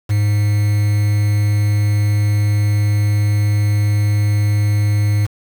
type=tone with quantisation; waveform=triangle; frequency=103.83 Hz; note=G#2; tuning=in tune; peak=-10 dBFS; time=0.09-5.27 s; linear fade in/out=20 ms; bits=5; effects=none